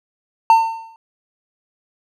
triangle tone with exponential decay, 903 Hz, A5, 45 cents sharp, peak -3 dBFS, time 0.5-0.96 s, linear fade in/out 1 ms, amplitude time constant 100 ms, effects none

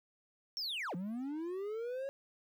triangle linear two-way sweep, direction down then up, 5588 to 168.4 to 556 Hz, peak -35 dBFS, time 0.57-2.09 s, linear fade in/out 0 ms, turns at 0.95 s, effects 12-bit

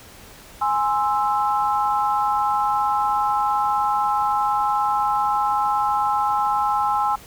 sine chord, Ab augmented, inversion none, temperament equal, 830.6 / 1046.5 / 1318.5 Hz, Ab5 / C6 / E6, 0 / 0 / 0 cents, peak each -20 / -24 / -24 dBFS, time 0.61-7.16 s, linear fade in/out 10 ms, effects pink hiss -44 dBFS RMS until 7.26 s

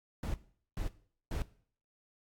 brown noise bursts, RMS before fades -35 dBFS, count 3, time 0.23-1.42 s, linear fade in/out 2 ms, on 110 ms, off 430 ms, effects noise-tail reverb RT60 0.5 s tail -17 dB re dry + AAC 64 kbps

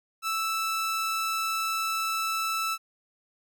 sawtooth tone, 1318.5 Hz, E6, in tune, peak -23 dBFS, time 0.22-2.78 s, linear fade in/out 50 ms, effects none

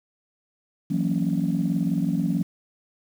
sine chord, F# dominant seventh, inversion third, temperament just, 166.5 / 185 / 231.2 / 277.5 Hz, E3 / F#3 / A#3 / C#4, +18 / 0 / -14 / +2 cents, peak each -25 / -25 / -27 / -27 dBFS, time 0.9-2.43 s, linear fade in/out 10 ms, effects tanh soft clip ceiling -13 dBFS + 8-bit

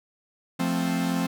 45% pulse chord, F major, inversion none, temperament equal, 174.61 / 220 / 261.6 Hz, F3 / A3 / C4, 0 / 0 / 0 cents, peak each -27 / -31 / -27 dBFS, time 0.59-1.27 s, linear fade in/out 10 ms, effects none

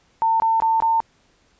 sine tone bursts, 900 Hz, A5, 39 cents sharp, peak -15 dBFS, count 4, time 0.22-1.003 s, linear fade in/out 0 ms, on 180 ms, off 21 ms, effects pink hiss -60 dBFS RMS until 1.59 s + resampled to 16000 Hz

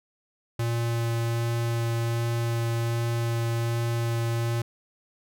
square tone with vibrato, 116.6 Hz, A#2, 1 cent sharp, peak -25 dBFS, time 0.59-4.62 s, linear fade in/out 5 ms, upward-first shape sine, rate 1.3 Hz, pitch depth 8 cents each way, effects none

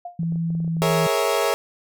sine tone with exponential decay, 704 Hz, F5, 14 cents sharp, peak -27 dBFS, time 0.05-0.22 s, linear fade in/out 5 ms, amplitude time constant 36 ms
sine tone with pitch glide, 166.4 to 162.88 Hz, E3 to E3, +17 to -20 cents, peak -21 dBFS, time 0.19-1.07 s, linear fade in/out 5 ms, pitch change -37 cents, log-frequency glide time 0.52-0.92 s
clicks, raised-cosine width 2 ms, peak -29 dBFS, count 11, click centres 0.232 / 0.323 / 0.358 / 0.504 / 0.551 / 0.603 / 0.646 / 0.678 / 0.768 / 0.859 / 0.905 s
30% pulse chord, A# half-diminished seventh, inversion third, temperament equal with one note detuned, 415.3 / 466.2 / 554.4 / 653.9 Hz, G#4 / A#4 / C#5 / E5, 0 / 0 / 0 / -14 cents, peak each -22 dBFS, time 0.82-1.54 s, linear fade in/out 0 ms
effects none

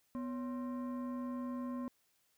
sine tone with frequency modulation, 248.2 Hz, B3, 9 cents sharp, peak -36 dBFS, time 0.15-1.88 s, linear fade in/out 0 ms, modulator 806 Hz, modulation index 0.53, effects tanh soft clip ceiling -34 dBFS + white hiss -75 dBFS RMS until 2.37 s

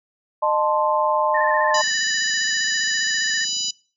sine chord, A diminished, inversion second, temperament equal with one note detuned, 612.6 / 880 / 1046.5 Hz, Eb5 / A5 / C6, -27 / 0 / 0 cents, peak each -21 dBFS, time 0.42-1.82 s, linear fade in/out 10 ms
sine tone with vibrato, 1789 Hz, A6, 28 cents sharp, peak -22 dBFS, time 1.34-3.45 s, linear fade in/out 10 ms, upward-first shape square, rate 15 Hz, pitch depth 37 cents each way
harmonic tone, 987.8 Hz, B5, in tune, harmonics 3 / 4 / 5 / 6 / 7, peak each -29 / -29 / -26 / -30 / -27 dBFS, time 1.74-3.71 s, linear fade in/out 5 ms
click train, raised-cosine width 5 ms, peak -28 dBFS, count 51, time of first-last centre 1.76-3.683 s, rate 26 Hz
effects noise-tail reverb RT60 0.4 s tail -23 dB re dry + high-pass 300 Hz 12 dB/octave

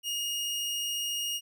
sawtooth tone, 2859 Hz, F7, 40 cents sharp, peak -27 dBFS, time 0.03-1.41 s, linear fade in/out 50 ms, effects none

